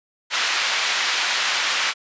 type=band-pass noise; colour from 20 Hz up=pink; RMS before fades=-22 dBFS; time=0.3-1.94 s; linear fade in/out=50 ms; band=1500 to 4900 Hz; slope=12 dB/octave; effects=resampled to 16000 Hz